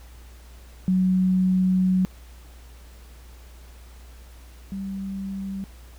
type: tone pair in turn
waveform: sine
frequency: 185.6 / 194.49 Hz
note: F#3 / G3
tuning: +6 / -13 cents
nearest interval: minor second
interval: 81 cents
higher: second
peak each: -17 / -28 dBFS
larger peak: first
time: 0.88-2.05 / 4.72-5.64 s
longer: first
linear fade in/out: 0 ms
effects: added 60 Hz sine -43 dBFS peak until 5.98 s + pink hiss -53 dBFS RMS until 5.98 s